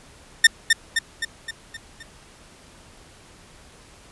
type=tone with echo; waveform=sawtooth; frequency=1816 Hz; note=A#6; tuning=46 cents flat; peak=-4 dBFS; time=0.44-0.47 s; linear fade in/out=5 ms; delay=260 ms; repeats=6; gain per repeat=-5 dB; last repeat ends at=2.03 s; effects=pink hiss -49 dBFS RMS until 4.11 s + resampled to 24000 Hz